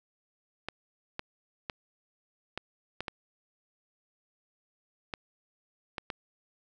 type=clicks; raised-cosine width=0.3 ms; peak=-18 dBFS; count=9; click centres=0.686 / 1.194 / 1.698 / 2.576 / 3.006 / 3.082 / 5.138 / 5.982 / 6.102 s; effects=none